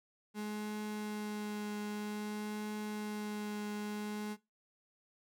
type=tone with vibrato; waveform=35% pulse; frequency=210.2 Hz; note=G#3; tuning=21 cents sharp; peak=-36 dBFS; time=0.34-4.37 s; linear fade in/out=50 ms; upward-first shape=triangle; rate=0.52 Hz; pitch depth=14 cents each way; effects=noise-tail reverb RT60 0.2 s tail -18 dB re dry